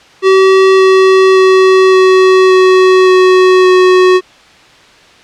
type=tone with pitch steps; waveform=square; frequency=381.8 / 379.6 / 377.4 / 375.2 / 373.1 / 370.9 / 368.8 Hz; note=G4 / F#4 / F#4 / F#4 / F#4 / F#4 / F#4; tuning=-46 / +44 / +34 / +24 / +14 / +4 / -6 cents; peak=-4 dBFS; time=0.22-4.21 s; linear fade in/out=50 ms; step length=570 ms; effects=white hiss -40 dBFS RMS until 5.23 s + low-pass 4000 Hz 12 dB/octave